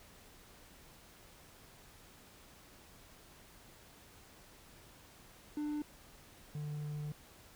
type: tone pair in turn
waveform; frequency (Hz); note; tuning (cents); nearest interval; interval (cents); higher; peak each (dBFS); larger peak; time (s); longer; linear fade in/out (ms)
triangle; 297.8 / 148.9; D4 / D3; +24 / +24; octave; 1200; first; -33 / -36; first; 5.57-5.82 / 6.55-7.12; second; 2
effects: pink hiss -59 dBFS RMS until 7.55 s